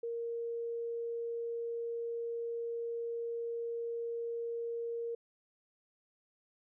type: tone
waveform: sine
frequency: 466.2 Hz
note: A#4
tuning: in tune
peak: -35 dBFS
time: 0.03-5.15 s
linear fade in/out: 5 ms
effects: none